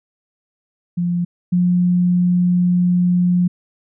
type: tone pair in turn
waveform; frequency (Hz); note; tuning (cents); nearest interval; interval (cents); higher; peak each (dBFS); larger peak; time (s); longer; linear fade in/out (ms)
sine; 174.61 / 178.07; F3 / F3; 0 / +34; unison; 34; second; -16 / -12; second; 0.97-1.25 / 1.52-3.48; second; 10
effects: none